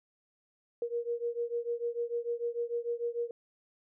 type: beating tone pair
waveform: sine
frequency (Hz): 470 / 476.7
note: A#4 / A#4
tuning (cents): +14 / +39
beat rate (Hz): 6.7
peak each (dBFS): -34 / -35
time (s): 0.82-3.31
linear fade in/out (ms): 2
effects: none